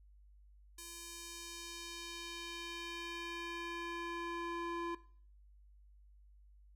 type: tone with band-pass filter sweep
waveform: square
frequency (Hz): 341.1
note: F4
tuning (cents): -41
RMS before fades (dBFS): -44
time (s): 0.78-4.95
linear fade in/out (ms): 5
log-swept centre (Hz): 8900 to 980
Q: 1
effects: noise-tail reverb RT60 0.5 s tail -18 dB re dry + added 50 Hz sine -59 dBFS peak until 6.75 s